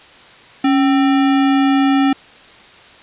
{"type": "tone with sample-and-hold", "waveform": "sine", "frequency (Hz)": 276, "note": "C#4", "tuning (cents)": -7, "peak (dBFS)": -10, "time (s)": [0.64, 2.13], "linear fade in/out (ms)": 5, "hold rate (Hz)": 1050, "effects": ["white hiss -42 dBFS RMS until 3.02 s", "resampled to 8000 Hz"]}